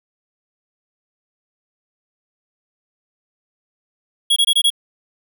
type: tone bursts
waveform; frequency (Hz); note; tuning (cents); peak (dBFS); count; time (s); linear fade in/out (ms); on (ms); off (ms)
square; 3322; G#7; 0; -12; 5; 4.3-4.703; 10; 63; 22
effects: none